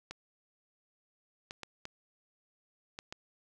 clicks, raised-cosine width 0.2 ms, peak -24 dBFS, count 6, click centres 0.11 / 1.509 / 1.633 / 1.854 / 2.989 / 3.125 s, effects none

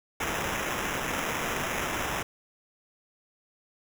white noise with sample-and-hold, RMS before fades -31 dBFS, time 0.2-2.23 s, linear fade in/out 5 ms, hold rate 4410 Hz, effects none

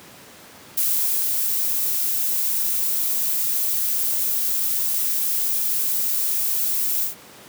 violet noise with ADSR envelope, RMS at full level -20 dBFS, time 0.77-7.15 s, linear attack 7 ms, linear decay 490 ms, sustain -2 dB, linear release 120 ms, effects pink hiss -44 dBFS RMS until 7.48 s + high-pass 150 Hz 12 dB/octave

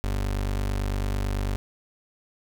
30% pulse tone, 49 Hz, G1, in tune, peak -22 dBFS, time 0.04-1.56 s, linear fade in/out 0 ms, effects none

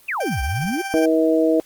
sine exponential two-way sweep, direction down then up, 2794 to 59.5 to 386.9 Hz, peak -21 dBFS, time 0.08-0.82 s, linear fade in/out 10 ms, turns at 0.42 s
20% pulse tone with tremolo, 784 Hz, G5, in tune, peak -19 dBFS, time 0.2-1.06 s, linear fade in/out 5 ms, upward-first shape sine, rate 17 Hz, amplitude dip 40%
harmonic tone, 160 Hz, D#3, 49 cents sharp, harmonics 2 / 3 / 4, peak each -17 / -19 / -20 dBFS, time 0.94-1.6 s, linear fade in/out 0 ms
effects white hiss -51 dBFS RMS until 1.65 s + Opus 32 kbps

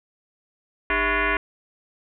sine tone with frequency modulation, 302.6 Hz, D#4, 48 cents flat, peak -19 dBFS, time 0.9-1.37 s, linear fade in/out 2 ms, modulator 352 Hz, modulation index 6.2, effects none

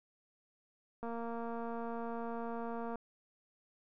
click train, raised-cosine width 1 ms, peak -29 dBFS, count 448, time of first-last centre 1.03-2.957 s, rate 232 Hz, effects none

